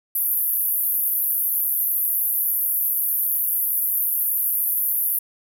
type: band-pass noise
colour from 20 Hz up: white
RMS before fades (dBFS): -22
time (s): 0.15-5.19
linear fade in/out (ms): 5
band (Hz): 11000 to 15000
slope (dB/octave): 96
effects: none